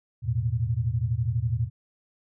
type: chord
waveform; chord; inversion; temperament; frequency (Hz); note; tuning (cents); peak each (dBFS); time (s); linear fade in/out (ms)
sine; E suspended fourth; none; equal with one note detuned; 82.41 / 111.34 / 123.47; E2 / A2 / B2; 0 / +21 / 0; -32 / -26 / -27; 0.22-1.7; 50
effects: none